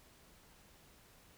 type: silence
effects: pink hiss -63 dBFS RMS until 1.37 s